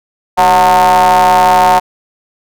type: ring-modulated tone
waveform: square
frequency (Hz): 87.31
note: F2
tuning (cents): 0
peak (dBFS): -3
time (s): 0.37-1.8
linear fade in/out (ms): 20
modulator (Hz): 820
effects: none